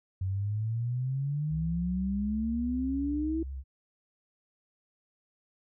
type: exponential sweep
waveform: sine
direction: up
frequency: 92.5 to 329.6 Hz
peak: -28 dBFS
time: 0.21-3.43 s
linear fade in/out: 5 ms
type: tone with vibrato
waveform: sine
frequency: 67 Hz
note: C2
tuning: 42 cents sharp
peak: -35 dBFS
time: 1.49-3.64 s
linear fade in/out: 50 ms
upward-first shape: square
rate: 8.5 Hz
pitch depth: 29 cents each way
effects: none